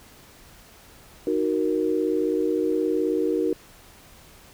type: chord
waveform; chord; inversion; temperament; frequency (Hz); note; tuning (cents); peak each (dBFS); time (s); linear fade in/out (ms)
sine; D# minor; none; equal; 311.1 / 370 / 466.2; D#4 / F#4 / A#4; 0 / 0 / 0; -25; 1.27-3.53; 2
effects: pink hiss -50 dBFS RMS until 4.53 s